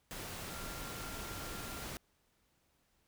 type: tone in noise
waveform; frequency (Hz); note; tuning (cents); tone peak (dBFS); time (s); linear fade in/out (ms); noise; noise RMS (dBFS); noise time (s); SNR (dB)
sine; 1383; F6; -17; -51; 0.5-1.84; 0; pink; -44; 0.11-1.97; -10
effects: pink hiss -75 dBFS RMS until 3.07 s